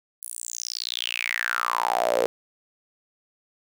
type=tone with high-pass filter sweep; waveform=sawtooth; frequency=59.2 Hz; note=A#1; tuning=27 cents sharp; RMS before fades=-27 dBFS; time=0.22-2.26 s; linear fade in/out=0 ms; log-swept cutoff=11000 to 470 Hz; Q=7.5; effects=none